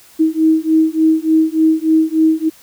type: beating tone pair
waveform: sine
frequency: 316.4 / 319.8 Hz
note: D#4 / D#4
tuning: +29 / +48 cents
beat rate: 3.4 Hz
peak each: -13 dBFS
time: 0.19-2.5 s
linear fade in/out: 20 ms
effects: white hiss -45 dBFS RMS until 2.62 s